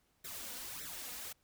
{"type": "noise with flanger", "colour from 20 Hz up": "white", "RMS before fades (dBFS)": -45, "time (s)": [0.24, 1.33], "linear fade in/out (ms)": 10, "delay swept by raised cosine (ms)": [0.52, 4.12], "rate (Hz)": 1.7, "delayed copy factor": 0.9, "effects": ["pink hiss -75 dBFS RMS until 1.43 s"]}